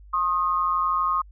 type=tone pair together; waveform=sine; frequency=1071 / 1243.2 Hz; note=C6 / D#6; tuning=+40 / -2 cents; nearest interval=minor third; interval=258 cents; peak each=-23 dBFS; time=0.13-1.22 s; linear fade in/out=10 ms; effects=added 50 Hz sine -44 dBFS peak until 1.31 s